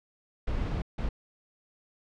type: noise bursts at uneven times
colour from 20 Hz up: brown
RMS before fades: -30 dBFS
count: 2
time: 0.47-0.82 / 0.98-1.09 s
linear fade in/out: 5 ms
effects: low-pass 4000 Hz 12 dB/octave